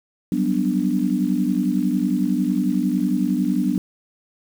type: chord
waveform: sine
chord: G major seventh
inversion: third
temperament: equal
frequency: 185 / 196 / 246.9 / 293.7 Hz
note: F#3 / G3 / B3 / D4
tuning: 0 / 0 / 0 / 0 cents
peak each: -24 / -24 / -22 / -23 dBFS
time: 0.32-3.78 s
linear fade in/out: 2 ms
effects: 7-bit